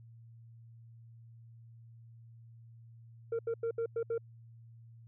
sine tone bursts at uneven times, 460 Hz, A#4, 23 cents flat, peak -28 dBFS, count 6, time 3.32-3.39 / 3.47-3.54 / 3.63-3.71 / 3.78-3.86 / 3.96-4.03 / 4.1-4.18 s, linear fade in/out 5 ms, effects tanh soft clip ceiling -30 dBFS + added 115 Hz sine -52 dBFS peak until 5.07 s

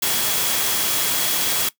sine tone in noise, 3325 Hz, G#7, 1 cent sharp, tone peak -30 dBFS, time 0.02-1.69 s, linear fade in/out 5 ms, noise white, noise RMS -21 dBFS, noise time 0.02-1.69 s, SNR -12 dB, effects noise-tail reverb RT60 0.1 s tail -18 dB re dry + high-pass 100 Hz 12 dB/octave

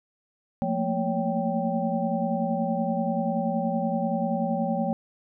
sine tone cluster, 176 / 221.5 / 232 / 559 / 782 Hz, F3 / A3 / A#3 / C#5 / G5, +14 / +12 / -8 / +14 / -4 cents, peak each -30 dBFS, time 0.62-4.93 s, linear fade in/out 0 ms, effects none

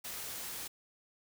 white noise, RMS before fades -42 dBFS, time 0.04-0.68 s, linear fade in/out 10 ms, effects none

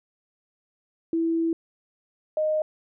sine tone pair in turn, 329.6 / 618.3 Hz, E4 / D#5, 0 / -11 cents, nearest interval major seventh, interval 1089 cents, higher second, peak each -21 dBFS, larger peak neither, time 1.13-1.53 / 2.37-2.62 s, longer first, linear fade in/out 2 ms, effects none

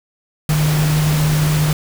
sine tone in noise, 152.1 Hz, D#3, 39 cents flat, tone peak -13 dBFS, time 0.49-1.73 s, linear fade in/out 2 ms, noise pink, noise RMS -23 dBFS, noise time 0.49-1.73 s, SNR +7 dB, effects none

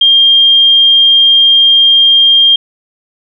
sine tone, 3207 Hz, G7, 39 cents sharp, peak -3 dBFS, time 0.01-2.56 s, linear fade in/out 5 ms, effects none

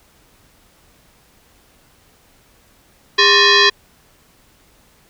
sine tone with frequency modulation, 1131 Hz, C#6, 34 cents sharp, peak -8 dBFS, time 3.18-3.7 s, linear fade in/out 10 ms, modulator 726 Hz, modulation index 5.1, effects pink hiss -53 dBFS RMS until 5.09 s

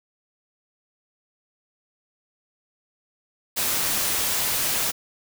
white noise, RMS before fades -24 dBFS, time 3.56-4.92 s, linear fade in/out 20 ms, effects none

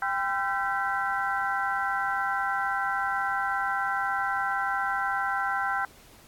sine tone cluster, 792 / 1018 / 1355 / 1546 / 1961 Hz, G5 / C6 / E6 / G6 / B6, +18 / -48 / +47 / -24 / -13 cents, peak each -30 / -34 / -31 / -30 / -39 dBFS, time 0.02-5.85 s, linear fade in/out 2 ms, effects pink hiss -54 dBFS RMS until 6.27 s + AAC 64 kbps

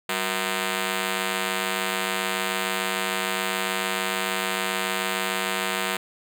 5% pulse ring-modulated tone, 280.8 Hz, C#4, 22 cents sharp, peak -10 dBFS, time 0.09-5.97 s, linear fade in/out 5 ms, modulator 87 Hz, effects none

